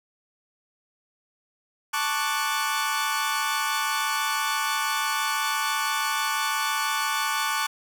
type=chord; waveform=sawtooth; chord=D major seventh; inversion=second; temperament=equal; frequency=880 / 1108.7 / 1174.7 / 1480 Hz; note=A5 / C#6 / D6 / F#6; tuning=0 / 0 / 0 / 0 cents; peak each=-26 dBFS; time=1.93-7.67 s; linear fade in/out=10 ms; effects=none